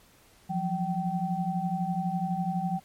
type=tone cluster; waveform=sine; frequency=171 / 183 / 771 Hz; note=F3 / F#3 / G5; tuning=-36 / -19 / -29 cents; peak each=-31 dBFS; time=0.49-2.8 s; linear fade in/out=20 ms; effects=pink hiss -59 dBFS RMS until 2.84 s + MP3 64 kbps